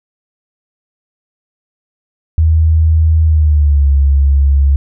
sine tone with pitch glide, 79.8 to 69.47 Hz, D#2 to C#2, +44 to +4 cents, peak -6 dBFS, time 2.38-4.76 s, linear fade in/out 0 ms, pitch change -240 cents, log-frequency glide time 3.24-3.89 s, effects none

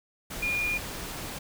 sine tone in noise, 2427 Hz, D#7, 44 cents flat, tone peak -26 dBFS, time 0.42-0.78 s, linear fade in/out 10 ms, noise pink, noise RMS -37 dBFS, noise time 0.3-1.39 s, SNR +8 dB, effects none

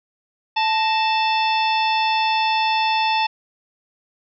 harmonic tone with a mistuned harmonic, 880 Hz, A5, in tune, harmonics 1 / 2 / 3 / 4 / 5 / 6, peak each -18 / -31 / -24 / -27 / -33 / -31 dBFS, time 0.56-3.27 s, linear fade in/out 10 ms, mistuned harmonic 2, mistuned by +97 cents, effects none

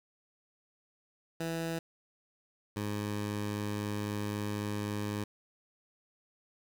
15% pulse tone pair in turn, 164.81 / 103.82 Hz, E3 / G#2, 0 / 0 cents, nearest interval minor sixth, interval 800 cents, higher first, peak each -27 dBFS, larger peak neither, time 1.4-1.79 / 2.76-5.24 s, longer second, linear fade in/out 5 ms, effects 10-bit

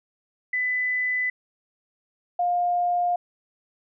sine tone pair in turn, 2000 / 707.1 Hz, B6 / F5, +21 / +21 cents, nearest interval octave + tritone, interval 1800 cents, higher first, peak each -22 / -20 dBFS, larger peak second, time 0.53-1.3 / 2.39-3.16 s, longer neither, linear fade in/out 5 ms, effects none

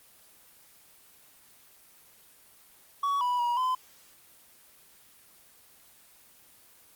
triangle tone with pitch steps, 1126 / 983 / 959 / 1021 Hz, C#6 / B5 / A#5 / C6, +27 / -8 / +49 / -43 cents, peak -23 dBFS, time 3.03-3.75 s, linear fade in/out 5 ms, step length 180 ms, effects white hiss -57 dBFS RMS until 6.95 s + Opus 24 kbps

